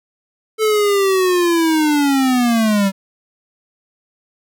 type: linear sweep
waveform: square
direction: down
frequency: 440 to 190.7 Hz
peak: -13 dBFS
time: 0.58-2.92 s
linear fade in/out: 50 ms
effects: none